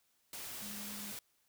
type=tone in noise; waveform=sine; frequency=206.2 Hz; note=G#3; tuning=12 cents flat; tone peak=-48 dBFS; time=0.62-1.12 s; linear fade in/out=2 ms; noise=white; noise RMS=-45 dBFS; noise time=0.33-1.19 s; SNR=-6 dB; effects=white hiss -75 dBFS RMS until 1.48 s